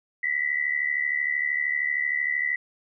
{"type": "tone pair together", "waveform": "sine", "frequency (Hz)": [1941, 2014], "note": ["B6", "B6"], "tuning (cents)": [-31, 33], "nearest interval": "minor second", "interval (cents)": 64, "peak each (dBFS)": -26, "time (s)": [0.23, 2.56], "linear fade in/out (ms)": 5, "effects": []}